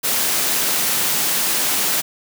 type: high-pass noise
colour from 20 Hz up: white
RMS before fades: -19 dBFS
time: 0.03-2.02 s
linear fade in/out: 20 ms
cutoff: 130 Hz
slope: 24 dB/octave
effects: none